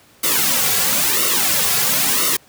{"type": "noise with flanger", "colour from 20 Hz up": "white", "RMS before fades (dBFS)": -17, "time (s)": [0.23, 2.37], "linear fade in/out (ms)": 10, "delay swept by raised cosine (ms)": [1.2, 3.3], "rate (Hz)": 0.99, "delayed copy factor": -1, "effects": ["pink hiss -50 dBFS RMS until 2.48 s", "high-pass 100 Hz 12 dB/octave"]}